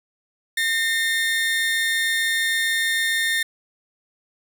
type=tone pair together; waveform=30% pulse; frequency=1822.2 / 2109 Hz; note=A#6 / C7; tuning=-40 / +13 cents; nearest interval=minor third; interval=253 cents; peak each=-17 / -28 dBFS; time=0.57-3.43 s; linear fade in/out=5 ms; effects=none